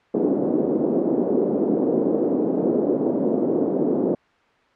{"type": "band-pass noise", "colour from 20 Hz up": "white", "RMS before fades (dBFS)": -21, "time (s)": [0.14, 4.15], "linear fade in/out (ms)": 5, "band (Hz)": [220, 440], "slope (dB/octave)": 24, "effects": ["white hiss -58 dBFS RMS until 4.75 s", "low-pass 2000 Hz 12 dB/octave"]}